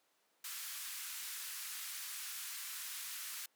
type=band-pass noise; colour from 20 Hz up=white; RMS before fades=-45 dBFS; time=0.44-3.46 s; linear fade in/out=5 ms; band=1200 to 16000 Hz; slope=24 dB/octave; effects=pink hiss -75 dBFS RMS until 3.55 s + high-pass 400 Hz 12 dB/octave